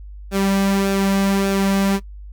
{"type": "tone with flanger", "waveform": "sawtooth", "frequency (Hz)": 196, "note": "G3", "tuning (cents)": 0, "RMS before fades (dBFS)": -18, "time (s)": [0.31, 2], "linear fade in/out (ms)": 50, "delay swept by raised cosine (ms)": [0.96, 2.96], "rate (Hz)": 1.7, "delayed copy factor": -0.5, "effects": ["noise-tail reverb RT60 0.1 s tail -18 dB re dry", "added 50 Hz sine -33 dBFS peak until 2.32 s"]}